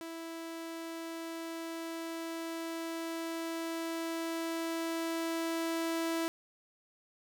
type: tone with level ramp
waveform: sawtooth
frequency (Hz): 329.6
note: E4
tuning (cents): 0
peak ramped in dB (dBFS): -37 to -27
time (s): 0.01-6.28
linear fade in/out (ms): 0
effects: none